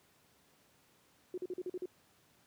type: tone bursts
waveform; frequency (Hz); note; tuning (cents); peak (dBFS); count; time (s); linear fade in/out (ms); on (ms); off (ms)
sine; 363.1; F#4; -33; -36; 7; 1.34-1.857; 2; 37; 43
effects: pink hiss -68 dBFS RMS until 2.46 s + high-pass 100 Hz 12 dB/octave